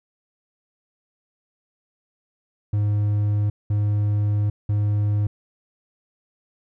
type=tone bursts at uneven times; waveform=triangle; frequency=103.83 Hz; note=G#2; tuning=in tune; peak=-16 dBFS; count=3; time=2.73-3.5 / 3.7-4.5 / 4.69-5.27 s; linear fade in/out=5 ms; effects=none